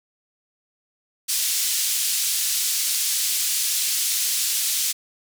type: band-pass noise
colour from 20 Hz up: white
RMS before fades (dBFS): -23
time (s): 1.28-4.93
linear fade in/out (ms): 20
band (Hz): 3600 to 11000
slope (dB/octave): 12
effects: none